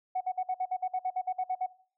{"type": "tone bursts", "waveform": "sine", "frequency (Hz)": 742, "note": "F#5", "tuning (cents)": 5, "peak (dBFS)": -26, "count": 14, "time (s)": [0.15, 1.665], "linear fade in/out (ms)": 10, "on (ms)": 59, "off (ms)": 53, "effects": ["noise-tail reverb RT60 0.5 s tail -19 dB re dry", "tanh soft clip ceiling -23 dBFS"]}